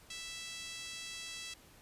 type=tone with high-pass filter; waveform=5% pulse; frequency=659.3 Hz; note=E5; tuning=in tune; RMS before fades=-45 dBFS; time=0.1-1.54 s; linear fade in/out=5 ms; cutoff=2500 Hz; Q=1.5; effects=pink hiss -60 dBFS RMS until 1.81 s + resampled to 32000 Hz